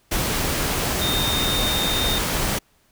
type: tone in noise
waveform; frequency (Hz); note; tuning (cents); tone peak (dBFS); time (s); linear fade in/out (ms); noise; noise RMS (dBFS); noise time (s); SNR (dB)
sine; 3666; A#7; -30; -23; 1.01-2.19; 10; pink; -23; 0.11-2.59; -3
effects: pink hiss -61 dBFS RMS until 2.91 s